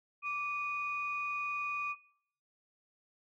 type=tone pair together; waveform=sine; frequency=1168 / 2471 Hz; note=D6 / D#7; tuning=-10 / -13 cents; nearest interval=octave + minor second; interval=1297 cents; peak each=-37 / -34 dBFS; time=0.22-1.96 s; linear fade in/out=50 ms; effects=noise-tail reverb RT60 0.6 s tail -19 dB re dry + tanh soft clip ceiling -25 dBFS